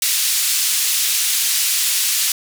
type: band-pass noise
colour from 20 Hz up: white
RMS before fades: -18 dBFS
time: 0.02-2.32 s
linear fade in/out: 2 ms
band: 2700 to 12000 Hz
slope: 12 dB/octave
effects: none